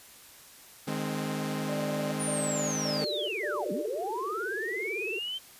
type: chord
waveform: sawtooth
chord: Ab major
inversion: second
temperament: equal with one note detuned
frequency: 153.24 / 207.7 / 261.6 Hz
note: Eb3 / Ab3 / C4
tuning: -26 / 0 / 0 cents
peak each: -31 dBFS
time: 0.87-3.05 s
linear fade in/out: 10 ms
type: tone bursts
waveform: sine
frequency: 594 Hz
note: D5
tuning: 20 cents sharp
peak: -33 dBFS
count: 4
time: 1.69-3.86 s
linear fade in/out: 5 ms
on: 430 ms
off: 150 ms
type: linear two-way sweep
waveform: sine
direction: down then up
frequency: 9660 to 172 to 3144 Hz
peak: -32 dBFS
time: 2.19-5.39 s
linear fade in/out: 20 ms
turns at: 3.72 s
type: tone with vibrato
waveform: sine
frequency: 407.3 Hz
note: G#4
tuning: 34 cents flat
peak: -34 dBFS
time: 3.01-5.19 s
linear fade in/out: 5 ms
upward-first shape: triangle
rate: 18 Hz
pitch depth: 270 cents each way
effects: white hiss -52 dBFS RMS until 5.59 s + resampled to 32000 Hz